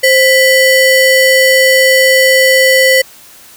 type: ring-modulated tone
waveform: square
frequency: 1252 Hz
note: D#6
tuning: 10 cents sharp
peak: -3 dBFS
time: 0.03-3.02 s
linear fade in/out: 10 ms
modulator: 728 Hz
effects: white hiss -38 dBFS RMS until 3.56 s